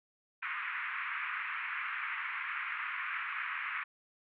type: band-pass noise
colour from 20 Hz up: white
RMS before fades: -38 dBFS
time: 0.42-3.84 s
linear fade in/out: 10 ms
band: 1100 to 2400 Hz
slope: 48 dB/octave
effects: none